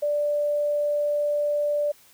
sine tone, 587.3 Hz, D5, in tune, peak -21 dBFS, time 0.02-1.92 s, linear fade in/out 10 ms, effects white hiss -55 dBFS RMS until 2.13 s

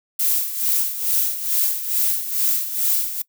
violet noise with tremolo, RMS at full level -18 dBFS, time 0.19-3.22 s, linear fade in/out 5 ms, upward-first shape sine, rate 2.3 Hz, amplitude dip 70%, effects noise-tail reverb RT60 0.1 s tail -22 dB re dry

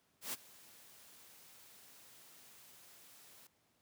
white noise with ADSR envelope, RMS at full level -39 dBFS, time 0.21-3.47 s, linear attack 120 ms, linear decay 26 ms, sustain -21 dB, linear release 3 ms, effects pink hiss -75 dBFS RMS until 3.81 s + high-pass 100 Hz 12 dB/octave

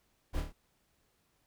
brown noise with echo, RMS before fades -33 dBFS, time 0.33-0.42 s, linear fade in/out 20 ms, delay 27 ms, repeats 4, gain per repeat -4 dB, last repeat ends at 0.528 s, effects pink hiss -74 dBFS RMS until 1.46 s

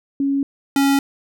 sine / square tone pair in turn, 277.1 / 277.1 Hz, C#4 / C#4, -1 / -1 cents, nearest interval unison, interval 0 cents, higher neither, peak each -16 / -14 dBFS, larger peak second, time 0.2-0.43 / 0.76-0.99 s, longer neither, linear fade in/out 2 ms, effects none

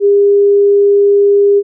sine tone, 403.8 Hz, G#4, 49 cents flat, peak -5 dBFS, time 0-1.63 s, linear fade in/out 50 ms, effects none

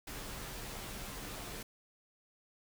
pink noise with comb filter, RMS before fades -44 dBFS, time 0.07-1.63 s, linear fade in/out 5 ms, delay 12 ms, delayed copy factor -0.65, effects none

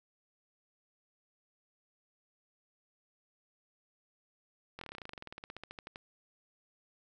slowing click train, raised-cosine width 0.3 ms, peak -28 dBFS, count 25, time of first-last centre 4.79-5.959 s, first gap 23 ms, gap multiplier 1.06, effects none

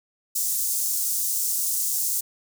pink high-pass noise, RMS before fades -25 dBFS, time 0.35-2.21 s, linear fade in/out 10 ms, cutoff 6700 Hz, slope 24 dB/octave, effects none

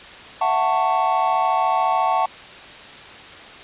triangle chord, F# minor seventh, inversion third, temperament just, 666 / 740 / 888 / 1110 Hz, E5 / F#5 / A5 / C#6, +18 / 0 / +16 / +2 cents, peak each -24 / -19 / -19 / -21 dBFS, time 0.41-2.26 s, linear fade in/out 5 ms, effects white hiss -39 dBFS RMS until 3.63 s + resampled to 8000 Hz

